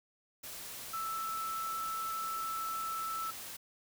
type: tone in noise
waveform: sine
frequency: 1318.5 Hz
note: E6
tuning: in tune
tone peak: -35 dBFS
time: 0.93-3.31 s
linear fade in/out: 10 ms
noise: white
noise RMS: -45 dBFS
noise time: 0.43-3.57 s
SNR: +7 dB
effects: none